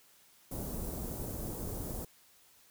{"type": "band-stop noise", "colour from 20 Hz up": "pink", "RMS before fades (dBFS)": -39, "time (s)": [0.51, 2.05], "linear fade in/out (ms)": 5, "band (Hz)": [580, 11000], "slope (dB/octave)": 12, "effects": ["white hiss -63 dBFS RMS until 2.7 s"]}